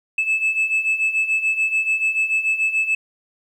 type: beating tone pair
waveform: sine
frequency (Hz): 2609 / 2615.9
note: E7 / E7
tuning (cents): -18 / -14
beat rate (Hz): 6.9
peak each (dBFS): -21 / -17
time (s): 0.18-2.95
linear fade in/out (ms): 5
effects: tanh soft clip ceiling -14 dBFS + 9-bit